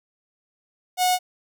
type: tone with notch filter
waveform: sawtooth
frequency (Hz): 730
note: F#5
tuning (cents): -24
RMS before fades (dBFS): -20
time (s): 0.97-1.19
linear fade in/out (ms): 50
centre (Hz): 1600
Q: 1.1
effects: none